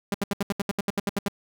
sawtooth tone bursts, 200.3 Hz, G3, 38 cents sharp, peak -19 dBFS, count 13, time 0.12-1.283 s, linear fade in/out 2 ms, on 23 ms, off 72 ms, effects none

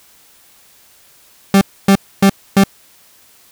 40% pulse tone bursts, 196 Hz, G3, in tune, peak -5 dBFS, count 4, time 1.54-2.638 s, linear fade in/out 2 ms, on 72 ms, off 270 ms, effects white hiss -48 dBFS RMS until 3.51 s

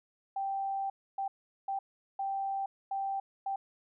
sine tone bursts at uneven times, 783 Hz, G5, 2 cents flat, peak -31 dBFS, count 6, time 0.36-0.9 / 1.18-1.28 / 1.68-1.79 / 2.19-2.66 / 2.91-3.2 / 3.46-3.56 s, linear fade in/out 5 ms, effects none

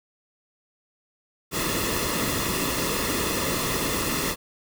pink noise with comb filter, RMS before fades -26 dBFS, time 1.51-4.36 s, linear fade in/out 50 ms, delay 1.3 ms, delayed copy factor -0.65, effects none

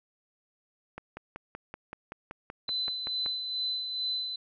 click train, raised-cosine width 0.5 ms, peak -24 dBFS, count 13, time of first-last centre 0.98-3.261 s, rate 5.26 Hz
sine tone with tremolo, 4025 Hz, B7, 32 cents sharp, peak -28 dBFS, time 2.68-4.36 s, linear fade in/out 5 ms, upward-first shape sine, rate 2.3 Hz, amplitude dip 45%
effects none

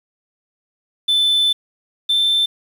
sine tone pair in turn, 3520 / 3551 Hz, A7 / A7, 0 / +15 cents, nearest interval unison, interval 15 cents, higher second, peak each -10 / -11 dBFS, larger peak first, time 1.08-1.53 / 2.09-2.46 s, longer first, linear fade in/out 10 ms, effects tanh soft clip ceiling -12 dBFS + 7-bit

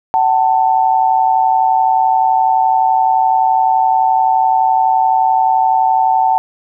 sine tone pair together, 756 / 887.7 Hz, F#5 / A5, +37 / +15 cents, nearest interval minor third, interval 278 cents, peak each -12 dBFS, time 0.14-6.38 s, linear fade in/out 0 ms, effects none

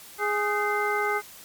harmonic tone with a mistuned harmonic, 415.3 Hz, G#4, in tune, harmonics 1 / 2 / 3 / 4 / 5, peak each -28 / -29 / -29 / -31 / -30 dBFS, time 0.18-1.22 s, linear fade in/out 50 ms, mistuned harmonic 4, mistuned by -140 cents, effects white hiss -46 dBFS RMS until 1.44 s + MP3 96 kbps

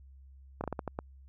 slowing click train, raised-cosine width 1 ms, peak -20 dBFS, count 7, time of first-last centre 0.61-0.989 s, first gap 29 ms, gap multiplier 1.31, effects added 67 Hz sine -51 dBFS peak until 1.28 s

